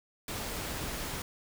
pink noise, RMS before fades -37 dBFS, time 0.28-1.22 s, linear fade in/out 2 ms, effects none

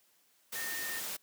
sine tone in noise, 1828 Hz, A#6, 34 cents flat, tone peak -39 dBFS, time 0.55-1 s, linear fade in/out 10 ms, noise white, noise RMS -39 dBFS, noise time 0.52-1.17 s, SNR -3 dB, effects white hiss -69 dBFS RMS until 1.22 s + high-pass 150 Hz 12 dB/octave

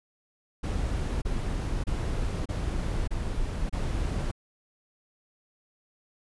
brown noise bursts, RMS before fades -29 dBFS, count 6, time 0.63-4.315 s, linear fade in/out 10 ms, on 590 ms, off 29 ms, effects resampled to 24000 Hz

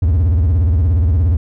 triangle tone with vibrato, 82.41 Hz, E2, in tune, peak -8 dBFS, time 0.02-1.37 s, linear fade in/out 5 ms, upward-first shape sine, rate 17 Hz, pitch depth 270 cents each way, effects none

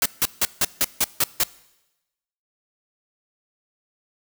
white noise bursts, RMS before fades -19 dBFS, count 8, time 0.02-1.436 s, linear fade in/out 2 ms, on 37 ms, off 160 ms, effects noise-tail reverb RT60 1.0 s tail -21 dB re dry

